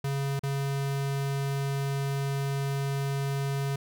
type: tone with dropouts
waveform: square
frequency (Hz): 138.59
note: C#3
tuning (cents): 0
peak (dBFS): -28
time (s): 0.04-3.76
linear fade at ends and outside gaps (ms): 5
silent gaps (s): 0.394-0.433
effects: none